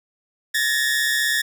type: tone pair together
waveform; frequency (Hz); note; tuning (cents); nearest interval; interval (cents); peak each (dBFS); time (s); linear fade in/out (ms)
sawtooth; 1712.3 / 1848; A6 / A#6; -48 / -16; minor second; 132; -18; 0.54-1.42; 10
effects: none